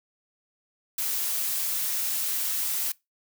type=noise; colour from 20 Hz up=blue; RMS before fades=-28 dBFS; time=0.98-2.92 s; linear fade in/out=5 ms; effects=noise-tail reverb RT60 0.2 s tail -22 dB re dry